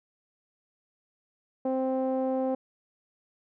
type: tone with low-pass filter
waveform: sawtooth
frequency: 261.6 Hz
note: C4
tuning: in tune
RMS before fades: -28 dBFS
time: 1.65-2.55 s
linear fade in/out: 5 ms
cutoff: 640 Hz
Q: 4.5
effects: none